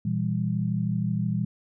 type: chord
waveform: sine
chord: E diminished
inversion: second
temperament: just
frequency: 118.67 / 164.81 / 197.78 Hz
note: Bb2 / E3 / G3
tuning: +31 / 0 / +16 cents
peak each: -28 dBFS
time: 0.05-1.45 s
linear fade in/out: 5 ms
effects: none